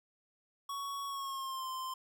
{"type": "tone with pitch glide", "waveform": "square", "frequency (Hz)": [1116, 1041.3], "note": ["C#6", "C6"], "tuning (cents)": [11, -9], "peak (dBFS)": -38, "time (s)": [0.69, 1.94], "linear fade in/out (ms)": 5, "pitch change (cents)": -120, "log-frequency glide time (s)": [1.06, 1.69], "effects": []}